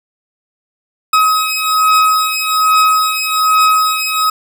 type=beating tone pair; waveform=40% pulse; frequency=1270 / 1271.2 Hz; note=D#6 / D#6; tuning=+35 / +37 cents; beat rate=1.2 Hz; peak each=-12 dBFS; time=1.13-4.3 s; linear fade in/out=5 ms; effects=none